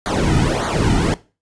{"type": "noise with flanger", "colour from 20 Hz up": "brown", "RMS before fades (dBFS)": -17, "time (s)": [0.06, 1.14], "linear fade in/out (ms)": 0, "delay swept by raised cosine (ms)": [0.37, 1.87], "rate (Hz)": 1.7, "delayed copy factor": -1, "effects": ["noise-tail reverb RT60 0.3 s tail -18 dB re dry", "resampled to 22050 Hz"]}